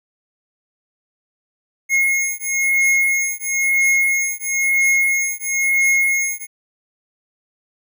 square beating tone pair, 2159 / 2160 Hz, C#7 / C#7, -46 / -45 cents, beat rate 1 Hz, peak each -19 dBFS, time 1.89-6.47 s, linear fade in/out 50 ms, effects none

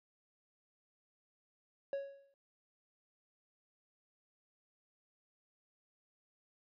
triangle tone with exponential decay, 554.4 Hz, C#5, in tune, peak -31 dBFS, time 1.93-2.34 s, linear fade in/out 1 ms, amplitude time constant 88 ms, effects resampled to 11025 Hz

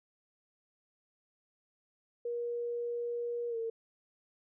sine tone with pitch glide, 475.9 to 454.9 Hz, A#4 to A#4, +36 to -42 cents, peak -33 dBFS, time 2.25-3.7 s, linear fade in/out 5 ms, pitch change -78 cents, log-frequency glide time 3.49-3.57 s, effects none

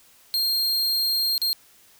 45% pulse tone with dropouts, 4210 Hz, C8, 10 cents sharp, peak -20 dBFS, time 0.34-1.53 s, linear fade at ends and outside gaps 0 ms, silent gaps 1.379-1.417 s, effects white hiss -55 dBFS RMS until 1.99 s

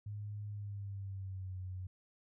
sine tone with pitch glide, 103.83 to 92.5 Hz, G#2 to F#2, 0 to 0 cents, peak -40 dBFS, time 0.06-1.87 s, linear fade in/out 5 ms, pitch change -200 cents, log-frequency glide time 0.49-1.58 s, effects none

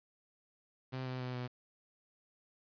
sawtooth tone with pitch steps, 130 / 128.06 / 126.15 / 124.27 Hz, C3 / C3 / B2 / B2, -11 / -37 / +37 / +11 cents, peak -34 dBFS, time 0.92-1.48 s, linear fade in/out 20 ms, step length 140 ms, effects resampled to 11025 Hz + 10-bit

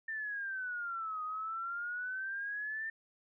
sine exponential two-way sweep, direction down then up, 1800 to 1242 to 1800 Hz, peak -36 dBFS, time 0.08-2.9 s, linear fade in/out 5 ms, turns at 1.23 s, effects none

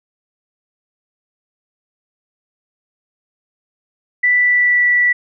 sine tone with pitch glide, 1975.5 to 1958.5 Hz, B6 to B6, 0 to -15 cents, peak -10 dBFS, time 4.23-5.13 s, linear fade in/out 10 ms, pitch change -15 cents, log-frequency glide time 4.36-4.85 s, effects none

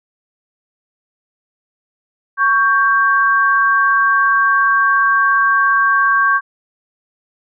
sine tone pair together, 1117.2 / 1580 Hz, C#6 / G6, +13 / +13 cents, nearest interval tritone, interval 600 cents, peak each -13 dBFS, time 2.37-6.41 s, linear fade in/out 50 ms, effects none

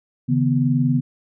sine tone cluster, 137.5 / 158.2 / 245.9 Hz, C#3 / D#3 / B3, -14 / +29 / -7 cents, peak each -19 / -22 / -19 dBFS, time 0.28-1.01 s, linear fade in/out 20 ms, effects none

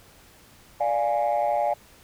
sine chord, D diminished, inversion none, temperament equal, 587.3 / 698.5 / 830.6 Hz, D5 / F5 / Ab5, 0 / 0 / 0 cents, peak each -24 dBFS, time 0.8-1.74 s, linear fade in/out 10 ms, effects tanh soft clip ceiling -16 dBFS + pink hiss -53 dBFS RMS until 2.03 s

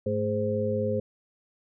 harmonic tone with a mistuned harmonic, 104.1 Hz, G#2, 5 cents sharp, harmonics 1 / 2 / 4 / 5, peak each -31 / -31 / -31 / -28 dBFS, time 0.06-1 s, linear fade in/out 5 ms, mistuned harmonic 2, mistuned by +95 cents, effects none

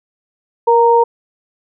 sine tone pair together, 470.2 / 928 Hz, A#4 / A#5, +15 / -8 cents, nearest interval octave, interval 1177 cents, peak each -10 dBFS, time 0.67-1.04 s, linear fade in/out 10 ms, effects none

